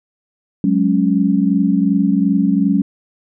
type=chord; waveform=sine; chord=F# suspended second; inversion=none; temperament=equal; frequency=185 / 207.7 / 277.2 Hz; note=F#3 / G#3 / C#4; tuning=0 / 0 / 0 cents; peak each=-16 dBFS; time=0.64-2.82 s; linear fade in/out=2 ms; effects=none